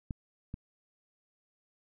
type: clicks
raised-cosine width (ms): 5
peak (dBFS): -23 / -26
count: 2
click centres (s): 0.108 / 0.541
effects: none